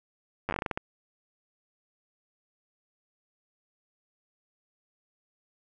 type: slowing click train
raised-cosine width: 0.5 ms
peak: -15 dBFS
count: 11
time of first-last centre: 0.49-0.775 s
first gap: 9 ms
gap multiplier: 1.24
effects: none

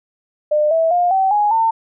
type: tone with pitch steps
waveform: sine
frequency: 602 / 652.7 / 707.7 / 767.3 / 831.9 / 902 Hz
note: D5 / E5 / F5 / G5 / G#5 / A5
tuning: +43 / -17 / +23 / -37 / +3 / +43 cents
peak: -12 dBFS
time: 0.51-1.71 s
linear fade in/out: 10 ms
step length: 200 ms
effects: none

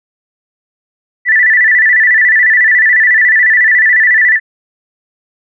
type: tone with vibrato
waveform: sine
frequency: 1864.7 Hz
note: A#6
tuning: in tune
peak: -5 dBFS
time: 1.25-4.4 s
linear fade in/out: 50 ms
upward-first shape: square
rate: 14 Hz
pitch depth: 89 cents each way
effects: none

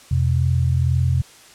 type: tone pair together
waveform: sine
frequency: 85.71 / 127.8 Hz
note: F2 / C3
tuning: -32 / -40 cents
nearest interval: perfect fifth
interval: 692 cents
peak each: -18 dBFS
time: 0.11-1.22 s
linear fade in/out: 5 ms
effects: white hiss -46 dBFS RMS until 1.54 s + low-pass 9000 Hz 12 dB/octave

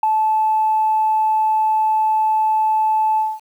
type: tone with ADSR envelope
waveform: sine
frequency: 870 Hz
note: A5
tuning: 20 cents flat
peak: -8 dBFS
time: 0.03-3.4 s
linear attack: 4 ms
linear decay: 5 ms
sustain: -5 dB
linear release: 220 ms
effects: tanh soft clip ceiling -8 dBFS + 8-bit

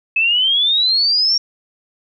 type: exponential sweep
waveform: sine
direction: up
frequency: 2576 to 5588 Hz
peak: -12 dBFS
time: 0.16-1.38 s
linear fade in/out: 5 ms
effects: none

